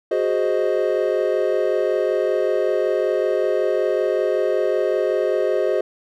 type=chord; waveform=triangle; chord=Ab dominant seventh; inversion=third; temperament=equal; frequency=370 / 415.3 / 523.3 / 622.3 Hz; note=Gb4 / Ab4 / C5 / Eb5; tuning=0 / 0 / 0 / 0 cents; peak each=-21 dBFS; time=0.11-5.81 s; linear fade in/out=5 ms; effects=none